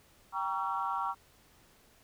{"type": "chord", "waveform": "sine", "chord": "G diminished seventh", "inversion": "none", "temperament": "just", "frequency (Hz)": [784, 940.8, 1128.9, 1354.7], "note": ["G5", "Bb5", "Db6", "Fb6"], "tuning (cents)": [0, 16, 31, 47], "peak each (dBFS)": [-37, -35, -35, -37], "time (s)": [0.32, 1.15], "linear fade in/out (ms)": 50, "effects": ["tanh soft clip ceiling -21 dBFS", "pink hiss -63 dBFS RMS until 2.03 s"]}